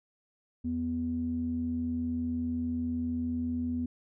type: tone with low-pass filter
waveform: square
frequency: 82.41 Hz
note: E2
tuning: in tune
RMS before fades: -32 dBFS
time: 0.64-3.86 s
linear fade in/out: 5 ms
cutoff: 240 Hz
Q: 10
effects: none